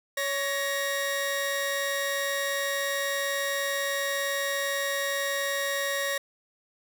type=tone pair together; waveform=sawtooth; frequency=559 / 1880.2 Hz; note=C#5 / A#6; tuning=+14 / +14 cents; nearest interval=octave + major sixth; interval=2100 cents; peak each=-26 dBFS; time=0.17-6.18 s; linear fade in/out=5 ms; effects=none